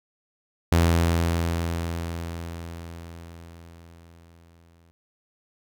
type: tone with exponential decay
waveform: sawtooth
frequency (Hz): 84.1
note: E2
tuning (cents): +35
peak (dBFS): -12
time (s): 0.72-4.91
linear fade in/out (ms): 0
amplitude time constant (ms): 910
effects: none